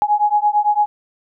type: beating tone pair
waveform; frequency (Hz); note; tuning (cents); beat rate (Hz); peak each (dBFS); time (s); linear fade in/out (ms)
sine; 830.6 / 839.5; G#5 / G#5; 0 / +18; 8.9; -16; 0.02-0.86; 0
effects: none